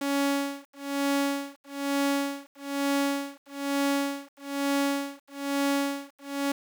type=tone with tremolo; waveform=sawtooth; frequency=280 Hz; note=C#4; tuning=18 cents sharp; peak=-19 dBFS; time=0.01-6.52 s; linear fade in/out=5 ms; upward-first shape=sine; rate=1.1 Hz; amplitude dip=100%; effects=9-bit